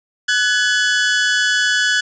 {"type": "tone pair together", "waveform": "sawtooth", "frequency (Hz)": [1492, 1696.4], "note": ["F#6", "G#6"], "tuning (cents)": [14, 36], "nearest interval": "major second", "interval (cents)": 222, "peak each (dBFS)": -13, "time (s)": [0.28, 2.01], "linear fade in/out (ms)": 10, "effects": ["resampled to 16000 Hz", "8-bit"]}